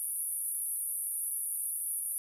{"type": "band-pass noise", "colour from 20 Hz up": "pink", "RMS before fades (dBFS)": -35, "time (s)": [0, 2.18], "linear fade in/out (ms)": 0, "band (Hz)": [9600, 12000], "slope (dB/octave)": 96, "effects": []}